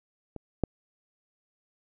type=clicks; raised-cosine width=2 ms; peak=-25 / -11 dBFS; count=2; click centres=0.363 / 0.637 s; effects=none